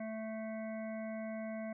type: harmonic tone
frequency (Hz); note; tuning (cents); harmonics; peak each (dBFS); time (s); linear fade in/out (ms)
220; A3; 0; 1 / 3 / 5 / 7 / 9 / 10; -41 / -42 / -57 / -56 / -55 / -57; 0-1.73; 5
effects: none

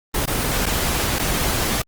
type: noise with dropouts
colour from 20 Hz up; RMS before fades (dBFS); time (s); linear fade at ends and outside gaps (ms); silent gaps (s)
pink; -21; 0.14-1.82; 5; 0.258-0.275 / 0.658-0.663 / 1.187-1.194
effects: Opus 24 kbps

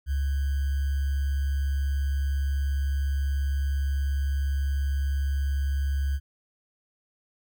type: tone with sample-and-hold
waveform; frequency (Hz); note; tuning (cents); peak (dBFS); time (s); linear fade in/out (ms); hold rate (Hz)
sine; 69.3; C#2; 0; -23; 0.06-6.2; 50; 1575
effects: none

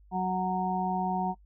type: harmonic tone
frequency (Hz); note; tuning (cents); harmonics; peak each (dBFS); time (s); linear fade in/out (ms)
185; F#3; 0; 1 / 2 / 4 / 5; -31 / -39 / -30 / -33; 0.11-1.35; 50
effects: noise-tail reverb RT60 0.1 s tail -25 dB re dry + added 50 Hz sine -54 dBFS peak until 1.45 s

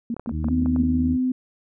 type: tone bursts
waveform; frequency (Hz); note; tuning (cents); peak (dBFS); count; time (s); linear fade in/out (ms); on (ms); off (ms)
sine; 233.1; A#3; 0; -23; 5; 0.1-0.835; 2; 43; 130
type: clicks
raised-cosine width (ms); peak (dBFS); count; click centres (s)
1; -21; 8; 0.166 / 0.196 / 0.261 / 0.293 / 0.444 / 0.485 / 0.66 / 0.762
type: harmonic tone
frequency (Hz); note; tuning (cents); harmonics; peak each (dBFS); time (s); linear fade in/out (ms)
77.78; D#2; 0; 1 / 2 / 3 / 4; -25 / -30 / -33 / -34; 0.3-1.18; 50
type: tone with pitch glide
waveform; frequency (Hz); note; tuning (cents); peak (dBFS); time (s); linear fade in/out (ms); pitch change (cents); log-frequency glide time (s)
sine; 252.4 to 255.2; B3 to C4; +38 to -43; -19; 0.5-1.32; 5; +19; 1.03-1.19
effects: none

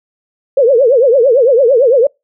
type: tone with vibrato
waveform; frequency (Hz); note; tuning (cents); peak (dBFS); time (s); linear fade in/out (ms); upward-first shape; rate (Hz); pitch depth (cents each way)
sine; 505; B4; +39; -5; 0.57-2.07; 5; triangle; 8.9; 260
effects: noise-tail reverb RT60 0.2 s tail -26 dB re dry

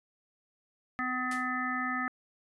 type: harmonic tone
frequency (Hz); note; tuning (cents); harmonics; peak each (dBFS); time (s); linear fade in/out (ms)
253; B3; +42; 1 / 3 / 5 / 7 / 8; -36 / -40 / -34 / -35 / -40; 0.99-2.08; 0
type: noise with exponential decay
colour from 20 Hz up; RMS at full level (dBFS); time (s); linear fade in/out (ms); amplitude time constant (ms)
white; -38; 1.31-1.5; 5; 40
effects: resampled to 24000 Hz

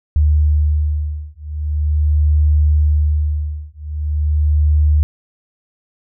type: beating tone pair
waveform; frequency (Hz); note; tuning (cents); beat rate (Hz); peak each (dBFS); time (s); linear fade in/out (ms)
sine; 75 / 75.42; D2 / D2; +37 / +47; 0.42; -15; 0.16-5.03; 0
effects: none

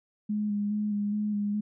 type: tone with vibrato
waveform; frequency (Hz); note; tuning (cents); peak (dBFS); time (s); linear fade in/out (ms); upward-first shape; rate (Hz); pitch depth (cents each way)
sine; 207.7; G#3; 0; -26; 0.29-1.61; 10; square; 2.4; 20
effects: none

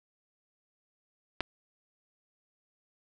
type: clicks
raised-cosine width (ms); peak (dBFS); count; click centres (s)
0.3; -13 / -20; 2; 1.406 / 1.409
effects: none

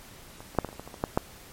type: clicks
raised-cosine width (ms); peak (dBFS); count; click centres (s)
1; -28 / -29 / -7 / -18 / -26 / -30 / -23 / -27 / -27 / -11 / -8; 11; 0.405 / 0.55 / 0.587 / 0.647 / 0.689 / 0.729 / 0.796 / 0.876 / 0.942 / 1.039 / 1.175
effects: pink hiss -49 dBFS RMS until 1.52 s + MP3 64 kbps

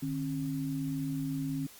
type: tone pair together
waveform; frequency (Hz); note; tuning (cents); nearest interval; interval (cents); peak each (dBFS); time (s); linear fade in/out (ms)
sine; 151.8 / 270.5; D#3 / C#4; -42 / -42; minor seventh; 1000; -35 / -33; 0.02-1.67; 10
effects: white hiss -53 dBFS RMS until 1.79 s + Opus 48 kbps

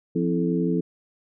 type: harmonic tone with a mistuned harmonic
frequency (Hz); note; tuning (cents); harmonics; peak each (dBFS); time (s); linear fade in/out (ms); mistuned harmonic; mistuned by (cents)
86.8; F2; -10; 2 / 3 / 4 / 5; -24 / -26 / -27 / -28; 0.15-0.81; 10; 4; -81
effects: none

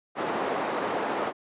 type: band-pass noise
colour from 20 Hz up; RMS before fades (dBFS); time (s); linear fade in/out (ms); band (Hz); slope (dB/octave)
white; -29; 0.15-1.33; 50; 290 to 880; 12
effects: resampled to 8000 Hz

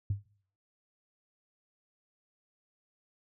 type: tone with exponential decay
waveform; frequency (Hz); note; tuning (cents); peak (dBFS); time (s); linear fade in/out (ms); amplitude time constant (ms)
sine; 100; G2; +35; -24; 0.1-0.26; 5; 33
effects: noise-tail reverb RT60 0.6 s tail -25 dB re dry + tanh soft clip ceiling -21 dBFS

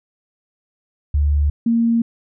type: tone pair in turn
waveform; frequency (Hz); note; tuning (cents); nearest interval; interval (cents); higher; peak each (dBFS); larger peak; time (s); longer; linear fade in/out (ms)
sine; 72.9 / 231.4; D2 / A#3; -12 / -13; octave + minor sixth; 1999; second; -13; neither; 1.14-1.5 / 1.66-2.02; neither; 5
effects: none

